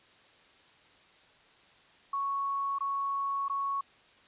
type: tone with dropouts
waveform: sine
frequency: 1108.7 Hz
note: C#6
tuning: in tune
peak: -29 dBFS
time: 2.13-3.81 s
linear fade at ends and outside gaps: 5 ms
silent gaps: 2.786-2.806 / 3.483-3.497 s
effects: white hiss -60 dBFS RMS until 4.27 s + resampled to 8000 Hz